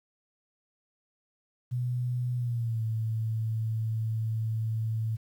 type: tone with pitch glide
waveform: sine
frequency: 123.47 to 111.28 Hz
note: B2 to A2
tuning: 0 to +20 cents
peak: -27 dBFS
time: 1.71-5.17 s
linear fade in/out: 20 ms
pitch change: -180 cents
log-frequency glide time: 2.35-2.83 s
effects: 10-bit